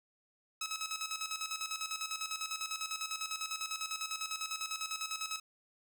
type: tone with tremolo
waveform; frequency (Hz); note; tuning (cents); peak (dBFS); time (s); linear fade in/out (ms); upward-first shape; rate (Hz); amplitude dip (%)
10% pulse; 1289; E6; -39; -27; 0.61-5.4; 5; square; 10; 65
effects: none